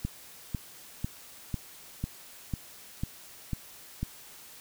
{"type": "click train", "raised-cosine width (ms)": 5, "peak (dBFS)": -18, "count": 9, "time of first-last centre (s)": [0.05, 4.03], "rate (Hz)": 2.01, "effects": ["white hiss -50 dBFS RMS until 4.6 s"]}